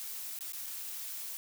blue noise with dropouts, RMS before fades -41 dBFS, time 0-1.37 s, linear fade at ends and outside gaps 0 ms, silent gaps 0.389-0.408 / 0.522-0.533 / 0.66-0.664 s, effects none

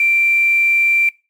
sine tone with quantisation, 2354 Hz, D7, 3 cents sharp, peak -11 dBFS, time 0-1.09 s, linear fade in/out 2 ms, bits 6, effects noise-tail reverb RT60 0.3 s tail -24 dB re dry + MP3 96 kbps

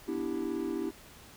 triangle chord, E minor seventh, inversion second, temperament equal, 246.9 / 293.7 / 329.6 / 392 Hz, B3 / D4 / E4 / G4, 0 / 0 / 0 / 0 cents, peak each -37 / -35 / -33 / -35 dBFS, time 0.07-0.91 s, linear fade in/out 20 ms, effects pink hiss -53 dBFS RMS until 1.36 s

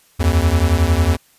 square beating tone pair, 77.1 / 88.1 Hz, D#2 / F2, -15 / +16 cents, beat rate 11 Hz, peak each -16 dBFS, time 0.19-1.17 s, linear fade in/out 20 ms, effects white hiss -54 dBFS RMS until 1.38 s + resampled to 32000 Hz

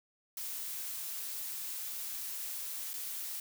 blue noise with dropouts, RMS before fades -40 dBFS, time 0.37-3.4 s, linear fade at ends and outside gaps 2 ms, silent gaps 2.933-2.938 s, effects none

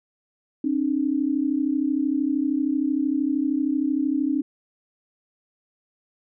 sine tone pair together, 269.2 / 302.2 Hz, C4 / D4, +49 / +50 cents, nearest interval major second, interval 201 cents, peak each -23 dBFS, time 0.64-4.42 s, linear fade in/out 5 ms, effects none

